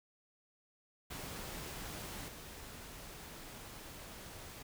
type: noise with level steps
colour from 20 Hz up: pink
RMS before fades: -45 / -50 dBFS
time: 1.1-4.63 s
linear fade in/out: 10 ms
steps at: 2.28 s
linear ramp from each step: 2 ms
effects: none